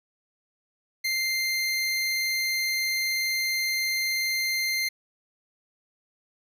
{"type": "tone", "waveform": "25% pulse", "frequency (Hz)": 2093, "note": "C7", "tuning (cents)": 0, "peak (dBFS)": -21, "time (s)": [1.04, 4.89], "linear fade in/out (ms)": 10, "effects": []}